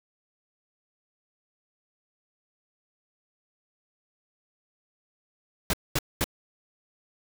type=noise bursts; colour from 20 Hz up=pink; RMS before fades=-25 dBFS; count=3; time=5.7-6.242 s; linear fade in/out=2 ms; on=34 ms; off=220 ms; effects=none